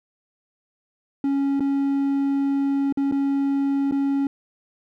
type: tone with dropouts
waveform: triangle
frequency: 277.2 Hz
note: C#4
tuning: in tune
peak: -17 dBFS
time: 1.24-4.27 s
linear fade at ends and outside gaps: 2 ms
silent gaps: 1.597-1.605 / 2.925-2.973 / 3.114-3.122 / 3.912-3.922 s
effects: none